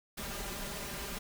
pink noise with comb filter, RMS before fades -40 dBFS, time 0.17-1.19 s, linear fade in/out 10 ms, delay 5 ms, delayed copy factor +0.85, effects none

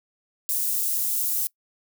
white high-pass noise, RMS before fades -25 dBFS, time 0.49-1.47 s, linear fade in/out 0 ms, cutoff 10000 Hz, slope 12 dB/octave, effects noise-tail reverb RT60 0.1 s tail -23 dB re dry

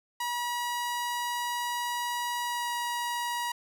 sawtooth tone with pitch glide, 964 to 958.4 Hz, B5 to A#5, -42 to +48 cents, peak -26 dBFS, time 0.2-3.52 s, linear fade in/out 5 ms, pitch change -10 cents, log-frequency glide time 2.44-2.71 s, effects none

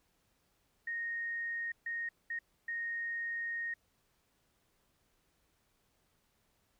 sine tone bursts at uneven times, 1859 Hz, A#6, 5 cents flat, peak -35 dBFS, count 4, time 0.87-1.72 / 1.86-2.09 / 2.3-2.39 / 2.68-3.74 s, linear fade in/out 5 ms, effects pink hiss -75 dBFS RMS until 6.79 s

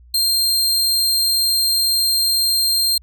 sawtooth tone, 4186 Hz, C8, in tune, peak -12 dBFS, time 0.14-2.98 s, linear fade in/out 5 ms, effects added 60 Hz sine -43 dBFS peak until 3.02 s

